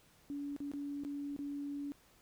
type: tone with dropouts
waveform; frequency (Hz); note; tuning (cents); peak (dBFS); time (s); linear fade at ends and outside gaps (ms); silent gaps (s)
sine; 285.3; C#4; +50; -38; 0.3-1.92; 0; 0.564-0.603 / 0.716-0.736 / 1.036-1.049 / 1.364-1.39
effects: pink hiss -66 dBFS RMS until 2.21 s